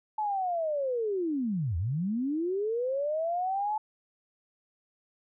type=linear two-way sweep; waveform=sine; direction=down then up; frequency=870 to 77.78 to 870 Hz; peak=-27 dBFS; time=0.18-3.78 s; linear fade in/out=5 ms; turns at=1.77 s; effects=none